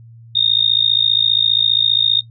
sine tone with amplitude modulation, 3687 Hz, A#7, 20 cents flat, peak -7 dBFS, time 0.35-2.21 s, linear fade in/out 10 ms, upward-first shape sine, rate 55 Hz, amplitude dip 95%, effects noise-tail reverb RT60 0.1 s tail -17 dB re dry + added 115 Hz sine -38 dBFS peak until 2.3 s

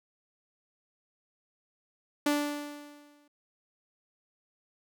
sawtooth tone with exponential decay, 292.4 Hz, D4, 7 cents flat, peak -19 dBFS, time 2.26-3.28 s, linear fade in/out 5 ms, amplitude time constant 220 ms, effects none

